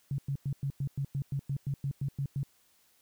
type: tone bursts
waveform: sine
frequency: 138.59 Hz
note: C#3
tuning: in tune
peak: -29 dBFS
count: 14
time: 0.11-2.432 s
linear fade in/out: 2 ms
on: 73 ms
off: 100 ms
effects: white hiss -67 dBFS RMS until 3.01 s